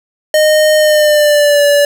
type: tone with pitch glide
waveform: square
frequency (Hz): 615 to 577.1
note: D#5 to D5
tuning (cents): -20 to -30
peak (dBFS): -7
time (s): 0.34-1.85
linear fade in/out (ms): 2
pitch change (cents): -110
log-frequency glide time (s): 0.76-1.65
effects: none